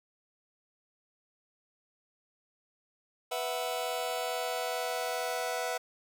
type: chord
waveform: sawtooth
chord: B suspended fourth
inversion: none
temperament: just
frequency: 493.9 / 658.5 / 740.8 Hz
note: B4 / E5 / F#5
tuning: 0 / -2 / +2 cents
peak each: -32 dBFS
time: 3.31-5.78 s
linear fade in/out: 10 ms
effects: none